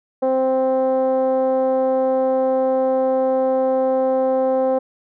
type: tone with low-pass filter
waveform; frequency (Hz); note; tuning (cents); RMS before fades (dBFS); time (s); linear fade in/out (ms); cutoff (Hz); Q
10% pulse; 261.6; C4; 0; -18; 0.22-4.79; 10; 600; 4.7
effects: none